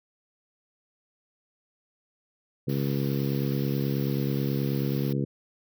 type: harmonic tone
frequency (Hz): 69.3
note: C#2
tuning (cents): 0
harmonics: 2 / 3 / 4 / 5 / 6 / 7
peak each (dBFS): -27 / -31 / -33 / -35 / -37 / -38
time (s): 2.67-5.25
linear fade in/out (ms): 10
type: band-stop noise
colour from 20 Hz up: white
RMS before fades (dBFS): -43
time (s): 2.69-5.13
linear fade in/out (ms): 5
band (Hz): 5700 to 12000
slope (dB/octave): 96
effects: none